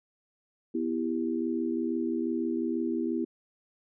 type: chord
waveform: sine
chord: E minor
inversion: second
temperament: just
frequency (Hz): 247.2 / 329.6 / 395.6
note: B3 / E4 / G4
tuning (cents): +2 / 0 / +16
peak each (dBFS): -31 / -30 / -35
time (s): 0.74-3.25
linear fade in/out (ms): 10
effects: none